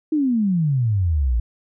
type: exponential sweep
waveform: sine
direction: down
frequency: 319.8 to 55 Hz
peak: -16 dBFS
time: 0.12-1.4 s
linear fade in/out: 5 ms
effects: none